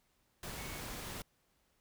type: tone in noise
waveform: sine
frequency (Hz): 2217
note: C#7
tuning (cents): 0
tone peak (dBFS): -52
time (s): 0.58-0.8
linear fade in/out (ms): 2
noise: pink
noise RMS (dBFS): -44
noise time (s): 0.43-1.22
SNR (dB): -11
effects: pink hiss -75 dBFS RMS until 1.8 s